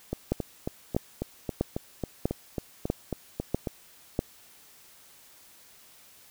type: two click trains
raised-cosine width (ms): 2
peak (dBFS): -16 / -11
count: 14 / 7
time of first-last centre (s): 0.13-3.672 / 0.32-4.191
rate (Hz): 3.67 / 1.55
effects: white hiss -55 dBFS RMS until 6.3 s